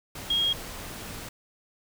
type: tone in noise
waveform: sine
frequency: 3265 Hz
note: G#7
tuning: 30 cents flat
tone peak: -22 dBFS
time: 0.3-0.53 s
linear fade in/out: 5 ms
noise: pink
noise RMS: -39 dBFS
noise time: 0.15-1.29 s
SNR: +14 dB
effects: none